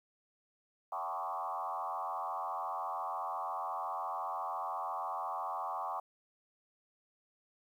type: tone with frequency modulation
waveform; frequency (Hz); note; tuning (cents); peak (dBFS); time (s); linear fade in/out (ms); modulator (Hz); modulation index
sine; 939; A#5; +12; -35; 0.92-6; 5; 85.8; 3
effects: 11-bit